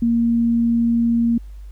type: tone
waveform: sine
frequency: 233.1 Hz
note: A#3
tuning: in tune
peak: -14 dBFS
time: 0.02-1.38 s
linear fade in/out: 5 ms
effects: added 50 Hz sine -33 dBFS peak until 1.71 s + pink hiss -59 dBFS RMS until 1.71 s